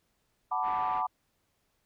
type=chord; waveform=sine; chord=B minor seventh; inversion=second; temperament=equal; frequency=740 / 880 / 987.8 / 1174.7 Hz; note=F#5 / A5 / B5 / D6; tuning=0 / 0 / 0 / 0 cents; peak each=-33 dBFS; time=0.51-1.07 s; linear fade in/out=10 ms
type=low-pass noise; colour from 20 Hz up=white; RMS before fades=-46 dBFS; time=0.62-1.03 s; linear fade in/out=50 ms; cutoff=2300 Hz; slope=24 dB/octave
effects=pink hiss -75 dBFS RMS until 1.85 s